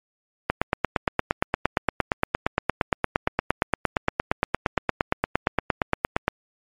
click train, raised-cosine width 0.5 ms, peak -4 dBFS, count 51, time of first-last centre 0.5-6.28 s, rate 8.65 Hz, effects MP3 64 kbps

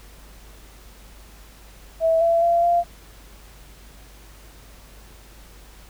sine tone with pitch steps, 653 / 672 / 684 / 692 Hz, E5 / E5 / F5 / F5, -17 / +33 / -36 / -16 cents, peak -15 dBFS, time 2-2.84 s, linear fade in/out 50 ms, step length 210 ms, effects added 50 Hz sine -45 dBFS peak until 5.89 s + pink hiss -49 dBFS RMS until 5.89 s

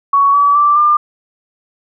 sine tone with pitch steps, 1119 / 1144.5 / 1170.6 / 1197.2 Hz, C#6 / D6 / D6 / D6, +16 / -45 / -6 / +33 cents, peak -7 dBFS, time 0.13-0.97 s, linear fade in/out 5 ms, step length 210 ms, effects none

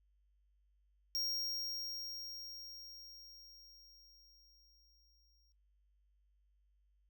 square tone with exponential decay, 5580 Hz, F8, 2 cents flat, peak -35 dBFS, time 1.15-5.52 s, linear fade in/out 0 ms, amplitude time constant 950 ms, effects noise-tail reverb RT60 0.1 s tail -19 dB re dry + added 50 Hz sine -70 dBFS peak until 7.09 s

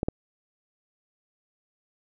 clicks, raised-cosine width 2 ms, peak -12 dBFS, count 2, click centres 0.031 / 0.085 s, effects none

